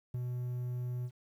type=tone with ADSR envelope; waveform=triangle; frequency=123.7 Hz; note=B2; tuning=3 cents sharp; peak=-30 dBFS; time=0.14-1.11 s; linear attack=6 ms; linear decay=17 ms; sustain=-2 dB; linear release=60 ms; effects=11-bit